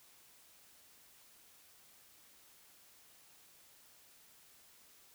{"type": "silence", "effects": ["white hiss -63 dBFS RMS until 5.14 s"]}